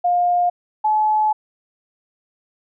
sine tone pair in turn, 708 / 857.5 Hz, F5 / A5, +23 / -45 cents, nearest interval minor third, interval 332 cents, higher second, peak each -14 dBFS, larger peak neither, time 0.04-0.5 / 0.84-1.33 s, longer second, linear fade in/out 10 ms, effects none

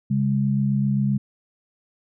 sine tone pair together, 135.89 / 203.6 Hz, C#3 / G#3, -34 / -34 cents, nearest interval perfect fifth, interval 700 cents, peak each -21 dBFS, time 0.1-1.18 s, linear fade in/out 10 ms, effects none

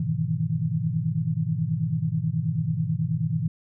sine chord, E major seventh, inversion first, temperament equal, 103.83 / 123.47 / 155.56 / 164.81 Hz, G#2 / B2 / D#3 / E3, 0 / 0 / 0 / 0 cents, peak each -32 / -29 / -27 / -27 dBFS, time 0-3.48 s, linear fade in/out 5 ms, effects none

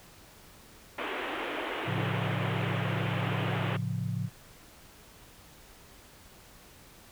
pink band-pass noise, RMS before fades -35 dBFS, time 0.98-3.77 s, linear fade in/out 5 ms, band 280 to 3200 Hz, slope 48 dB/octave
sine chord, A augmented, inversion none, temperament equal with one note detuned, 110 / 136.68 / 174.61 Hz, A2 / C#3 / E#3, 0 / -24 / 0 cents, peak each -33 / -34 / -35 dBFS, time 1.85-4.3 s, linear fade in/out 50 ms
effects pink hiss -54 dBFS RMS until 7.11 s

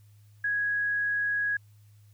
sine tone, 1661.2 Hz, G#6, in tune, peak -25 dBFS, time 0.44-1.57 s, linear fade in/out 5 ms, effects added 104 Hz sine -53 dBFS peak until 2.13 s + white hiss -69 dBFS RMS until 2.13 s

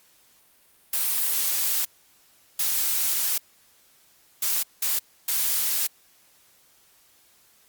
blue noise bursts at uneven times, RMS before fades -24 dBFS, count 5, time 0.93-1.85 / 2.59-3.38 / 4.42-4.63 / 4.82-4.99 / 5.28-5.87 s, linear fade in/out 5 ms, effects white hiss -59 dBFS RMS until 7.68 s + Opus 48 kbps

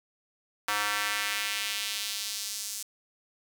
square tone with high-pass filter sweep, 103.9 Hz, G#2, 1 cent sharp, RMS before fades -32 dBFS, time 0.68-2.83 s, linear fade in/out 5 ms, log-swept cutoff 1200 to 6700 Hz, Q 1.3, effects 8-bit

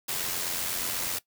white noise with amplitude modulation, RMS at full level -29 dBFS, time 0.08-1.19 s, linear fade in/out 10 ms, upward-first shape sine, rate 88.2 Hz, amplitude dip 45%, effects noise-tail reverb RT60 0.1 s tail -19 dB re dry

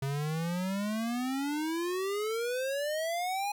square exponential sweep, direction up, 134.4 to 832 Hz, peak -31 dBFS, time 0.02-3.52 s, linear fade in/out 5 ms, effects 12-bit

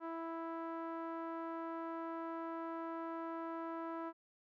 sawtooth tone with low-pass filter, 329.6 Hz, E4, in tune, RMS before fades -43 dBFS, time 0-4.13 s, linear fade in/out 50 ms, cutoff 1200 Hz, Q 2.7, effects none

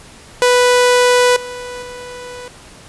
sawtooth tone with level steps, 493.9 Hz, B4, in tune, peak -5 / -22 / -25 dBFS, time 0.42-2.48 s, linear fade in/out 0 ms, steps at 1.36 / 1.82 s, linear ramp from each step 5 ms, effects pink hiss -40 dBFS RMS until 2.88 s + resampled to 24000 Hz

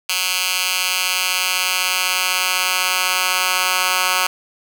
10% pulse tone with high-pass filter sweep, 184 Hz, F#3, 9 cents flat, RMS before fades -19 dBFS, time 0.09-4.27 s, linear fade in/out 5 ms, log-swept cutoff 2700 to 1500 Hz, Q 1.1, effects none

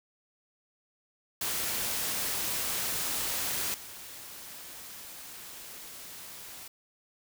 white noise with level steps, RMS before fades -32 / -45 dBFS, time 1.41-6.68 s, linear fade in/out 5 ms, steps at 3.74 s, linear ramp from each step 2 ms, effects none

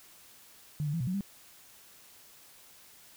sine tone with pitch steps, 150.1 / 145.9 / 167.1 / 124.3 / 183.7 / 198.8 Hz, D3 / D3 / E3 / B2 / F#3 / G3, +38 / -11 / +24 / +12 / -12 / +25 cents, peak -29 dBFS, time 0.8-1.208 s, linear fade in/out 0 ms, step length 68 ms, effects white hiss -56 dBFS RMS until 3.16 s

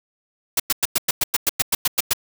white noise bursts, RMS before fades -18 dBFS, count 13, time 0.57-2.134 s, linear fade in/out 5 ms, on 28 ms, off 100 ms, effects none

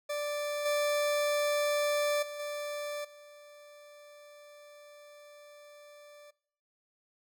40% pulse tone with level steps, 587.3 Hz, D5, in tune, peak -31 / -26 / -38 / -34 / -50 dBFS, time 0.09-6.31 s, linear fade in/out 10 ms, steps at 0.65 / 2.22 / 2.39 / 3.04 s, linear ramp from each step 10 ms, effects noise-tail reverb RT60 0.7 s tail -22 dB re dry

